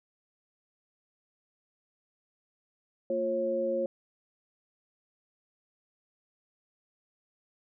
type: tone cluster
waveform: sine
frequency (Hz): 228.3 / 352.1 / 543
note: A#3 / F4 / C#5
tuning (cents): -36 / +14 / -36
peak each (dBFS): -37 / -34 / -28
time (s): 3.1-3.86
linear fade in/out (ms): 2
effects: none